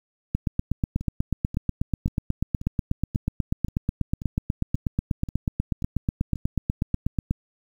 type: two click trains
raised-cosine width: 5 ms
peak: -10 / -21 dBFS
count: 58 / 11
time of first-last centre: 0.35-7.31 / 1.01-6.358 s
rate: 8.19 / 1.87 Hz
effects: 8-bit